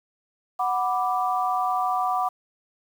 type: chord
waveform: sine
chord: B minor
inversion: second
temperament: equal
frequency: 740 / 987.8 / 1174.7 Hz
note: F#5 / B5 / D6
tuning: 0 / 0 / 0 cents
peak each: -24 / -29 / -26 dBFS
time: 0.59-2.29 s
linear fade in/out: 10 ms
effects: 8-bit